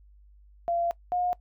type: tone pair in turn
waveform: sine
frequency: 686 / 716.2 Hz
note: F5 / F5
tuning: -31 / +43 cents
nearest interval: minor second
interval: 74 cents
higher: second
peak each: -24 dBFS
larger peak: neither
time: 0.68-0.91 / 1.12-1.33 s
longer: first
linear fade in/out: 0 ms
effects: noise-tail reverb RT60 0.1 s tail -21 dB re dry + added 50 Hz sine -52 dBFS peak until 1.4 s